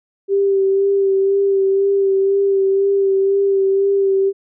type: tone with vibrato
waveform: sine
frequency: 392 Hz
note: G4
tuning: in tune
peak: -12 dBFS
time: 0.28-4.33 s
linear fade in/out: 50 ms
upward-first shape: sine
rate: 2 Hz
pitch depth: 23 cents each way
effects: none